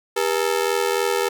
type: ring-modulated tone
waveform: sawtooth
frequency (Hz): 440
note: A4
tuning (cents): 0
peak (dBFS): -12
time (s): 0.16-1.29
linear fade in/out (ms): 10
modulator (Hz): 41.7
effects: none

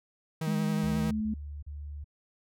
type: tone with vibrato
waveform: 45% pulse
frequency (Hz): 158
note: D#3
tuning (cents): +27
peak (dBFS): -30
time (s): 0.41-1.11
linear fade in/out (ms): 5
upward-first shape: sine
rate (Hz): 11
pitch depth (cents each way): 30
type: tone with pitch glide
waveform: sine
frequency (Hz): 207.7 to 216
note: G#3 to A3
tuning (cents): 0 to -32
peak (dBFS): -28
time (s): 0.47-1.34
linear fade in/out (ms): 5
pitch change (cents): +68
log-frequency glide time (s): 0.84-0.95
type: tone bursts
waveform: sine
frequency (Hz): 73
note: D2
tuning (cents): -10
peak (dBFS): -37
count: 3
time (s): 0.83-2.044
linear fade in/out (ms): 10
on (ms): 380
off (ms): 37
effects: none

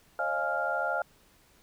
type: tone cluster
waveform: sine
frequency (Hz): 536 / 609 / 690 / 834 / 1397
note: C5 / D#5 / F5 / G#5 / F6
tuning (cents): +42 / -37 / -21 / +7 / 0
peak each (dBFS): -36 / -35 / -33 / -35 / -31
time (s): 0.19-1.02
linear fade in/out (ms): 2
effects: pink hiss -62 dBFS RMS until 1.62 s

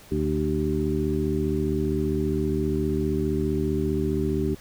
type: harmonic tone with a mistuned harmonic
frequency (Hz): 75.1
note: D2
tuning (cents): +39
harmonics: 1 / 2 / 3 / 4 / 5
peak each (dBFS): -29 / -29 / -29 / -29 / -27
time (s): 0.11-4.55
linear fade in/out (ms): 10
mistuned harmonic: 5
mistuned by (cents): +43
effects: pink hiss -49 dBFS RMS until 4.6 s

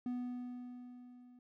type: tone with level ramp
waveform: triangle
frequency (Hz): 246.9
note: B3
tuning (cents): 0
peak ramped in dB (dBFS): -33 to -55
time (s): 0.06-1.39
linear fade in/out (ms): 2
effects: none

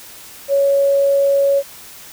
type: tone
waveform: sine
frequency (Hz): 557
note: C#5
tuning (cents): +8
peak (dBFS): -11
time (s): 0.48-1.63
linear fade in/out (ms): 50
effects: white hiss -38 dBFS RMS until 2.12 s

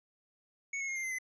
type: tone with pitch steps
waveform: square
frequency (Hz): 2217 / 2179 / 2141 / 2105 / 2069 / 2033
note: C#7 / C#7 / C7 / C7 / C7 / B6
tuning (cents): 0 / -30 / +39 / +10 / -20 / +50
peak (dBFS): -35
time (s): 0.73-1.186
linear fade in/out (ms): 5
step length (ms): 76
effects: resampled to 22050 Hz

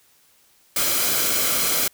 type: noise with comb filter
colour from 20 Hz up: white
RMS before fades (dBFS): -21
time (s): 0.76-1.88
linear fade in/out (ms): 5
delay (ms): 1.1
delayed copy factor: -0.5
effects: white hiss -58 dBFS RMS until 1.93 s

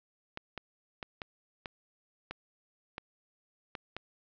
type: clicks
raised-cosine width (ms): 0.3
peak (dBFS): -22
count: 9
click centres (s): 0.374 / 0.577 / 1.028 / 1.218 / 1.658 / 2.31 / 2.981 / 3.752 / 3.966
effects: low-pass 5000 Hz 12 dB/octave

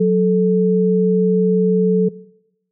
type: tone pair together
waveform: sine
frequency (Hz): 183.7 / 436.9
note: F#3 / A4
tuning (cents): -12 / -12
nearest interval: octave + minor third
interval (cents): 1500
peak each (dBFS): -14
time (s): 0-2.09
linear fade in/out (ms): 10
effects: noise-tail reverb RT60 0.8 s tail -19 dB re dry

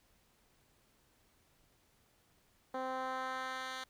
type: tone with band-pass filter sweep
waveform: 10% pulse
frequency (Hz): 259.7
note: C4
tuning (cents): -13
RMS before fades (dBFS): -40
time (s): 2.74-3.84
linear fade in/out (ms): 5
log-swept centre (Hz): 570 to 3100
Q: 0.87
effects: pink hiss -71 dBFS RMS until 3.89 s

